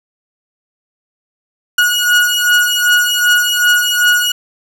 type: beating tone pair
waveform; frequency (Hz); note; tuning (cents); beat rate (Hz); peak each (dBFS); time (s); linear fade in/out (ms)
30% pulse; 1450 / 1452.6; F#6 / F#6; -35 / -32; 2.6; -10; 1.78-4.32; 5
effects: none